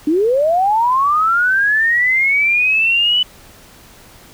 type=linear sweep; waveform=sine; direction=up; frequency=286.8 to 3000 Hz; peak=-11 dBFS; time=0.07-3.23 s; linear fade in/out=5 ms; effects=pink hiss -43 dBFS RMS until 4.33 s